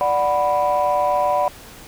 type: chord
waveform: sine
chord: B minor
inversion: first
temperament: equal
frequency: 587.3 / 740 / 987.8 Hz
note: D5 / F#5 / B5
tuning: 0 / 0 / 0 cents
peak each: -19 dBFS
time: 0.01-1.48 s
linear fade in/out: 0 ms
effects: tanh soft clip ceiling -10 dBFS + pink hiss -41 dBFS RMS until 1.87 s